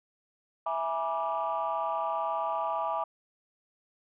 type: chord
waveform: sine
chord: E dominant seventh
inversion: none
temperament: equal with one note detuned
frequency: 659.3 / 830.6 / 968.6 / 1174.7 Hz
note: E5 / G#5 / B5 / D6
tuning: 0 / 0 / -34 / 0 cents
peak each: -33 dBFS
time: 0.66-3.04 s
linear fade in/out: 5 ms
effects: tanh soft clip ceiling -21 dBFS